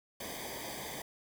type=noise with comb filter; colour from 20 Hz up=pink; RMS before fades=-42 dBFS; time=0.2-1.02 s; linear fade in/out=5 ms; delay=0.73 ms; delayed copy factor=-0.95; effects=none